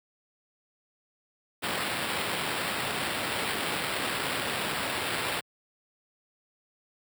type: noise with sample-and-hold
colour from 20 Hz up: white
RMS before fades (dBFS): -31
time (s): 1.62-5.41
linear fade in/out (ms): 20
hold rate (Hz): 6300
effects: high-pass 100 Hz 12 dB/octave